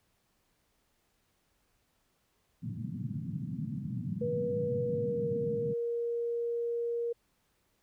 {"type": "band-pass noise", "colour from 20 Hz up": "pink", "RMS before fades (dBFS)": -37, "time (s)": [2.62, 5.74], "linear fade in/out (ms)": 20, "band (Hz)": [110, 240], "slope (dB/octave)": 48}
{"type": "tone with pitch glide", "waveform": "sine", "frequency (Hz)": [484.3, 470.2], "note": ["B4", "A#4"], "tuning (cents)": [-34, 15], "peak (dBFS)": -30, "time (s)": [4.21, 7.13], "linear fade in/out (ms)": 10, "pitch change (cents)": -51, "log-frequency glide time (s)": [4.84, 5.31]}
{"effects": ["pink hiss -74 dBFS RMS until 7.82 s"]}